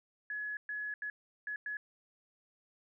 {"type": "tone bursts at uneven times", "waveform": "sine", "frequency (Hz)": 1693, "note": "G#6", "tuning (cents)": 33, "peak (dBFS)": -36, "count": 5, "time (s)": [[0.3, 0.57], [0.69, 0.94], [1.02, 1.1], [1.47, 1.56], [1.66, 1.77]], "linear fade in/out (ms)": 2, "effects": []}